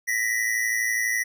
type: tone pair together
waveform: square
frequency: 1886 / 1998.1 Hz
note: A#6 / B6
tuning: +20 / +20 cents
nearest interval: minor second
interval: 100 cents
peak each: -26 dBFS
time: 0.07-1.24 s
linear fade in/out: 20 ms
effects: none